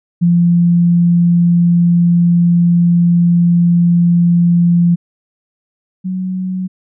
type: tone pair in turn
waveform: sine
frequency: 172.6 / 185.24 Hz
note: F3 / F#3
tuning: -20 / +2 cents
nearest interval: minor second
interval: 122 cents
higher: second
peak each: -7 / -16 dBFS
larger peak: first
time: 0.21-4.96 / 6.04-6.68 s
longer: first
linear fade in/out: 20 ms
effects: none